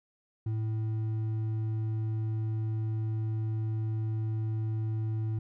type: tone with hard clipping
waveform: triangle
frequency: 110 Hz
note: A2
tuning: in tune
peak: -30 dBFS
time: 0.46-5.39 s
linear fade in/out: 5 ms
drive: 8 dB
effects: none